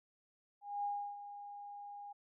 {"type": "tone with ADSR envelope", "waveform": "sine", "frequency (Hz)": 815, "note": "G#5", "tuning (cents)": -33, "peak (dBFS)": -34, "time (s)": [0.61, 2.13], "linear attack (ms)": 230, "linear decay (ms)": 320, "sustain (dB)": -12, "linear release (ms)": 11, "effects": []}